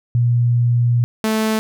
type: tone pair in turn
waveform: sine / sawtooth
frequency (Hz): 120 / 218.8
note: B2 / A3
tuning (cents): -49 / -9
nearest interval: minor seventh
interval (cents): 1040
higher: second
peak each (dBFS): -12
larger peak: neither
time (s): 0.15-1.04 / 1.24-1.59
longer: first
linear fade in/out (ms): 0
effects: none